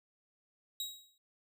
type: tone with exponential decay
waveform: sawtooth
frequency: 3820 Hz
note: A#7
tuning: 42 cents sharp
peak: -31 dBFS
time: 0.8-1.18 s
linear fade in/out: 2 ms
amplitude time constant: 81 ms
effects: none